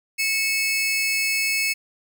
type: tone pair together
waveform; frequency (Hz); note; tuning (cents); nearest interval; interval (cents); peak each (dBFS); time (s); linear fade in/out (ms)
sawtooth; 2196 / 2601; C#7 / E7; -17 / -24; minor third; 293; -20; 0.18-1.74; 20
effects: none